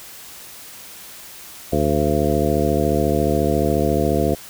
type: harmonic tone with a mistuned harmonic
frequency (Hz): 74.2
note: D2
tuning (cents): +18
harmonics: 1 / 2 / 3 / 4 / 5 / 6 / 7 / 9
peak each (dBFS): -24 / -24 / -24 / -24 / -24 / -24 / -24 / -24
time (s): 1.72-4.35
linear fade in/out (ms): 10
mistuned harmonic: 9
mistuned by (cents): +21
effects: white hiss -39 dBFS RMS until 4.49 s